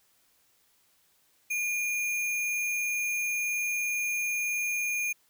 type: tone with sample-and-hold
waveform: sine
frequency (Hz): 2419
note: D#7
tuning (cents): -49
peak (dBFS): -27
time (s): 1.5-5.13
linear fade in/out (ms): 10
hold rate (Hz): 8820
effects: white hiss -67 dBFS RMS until 5.29 s